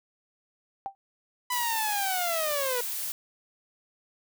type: tone with exponential decay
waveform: sine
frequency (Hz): 784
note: G5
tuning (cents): 0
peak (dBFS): -26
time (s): 0.86-0.95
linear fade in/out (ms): 0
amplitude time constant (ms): 19
type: linear sweep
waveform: sawtooth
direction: down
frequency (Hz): 1000 to 476.6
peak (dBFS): -24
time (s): 1.5-2.81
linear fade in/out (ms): 5
type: noise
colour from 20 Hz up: blue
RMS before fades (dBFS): -33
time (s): 1.52-3.12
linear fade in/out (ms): 0
effects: none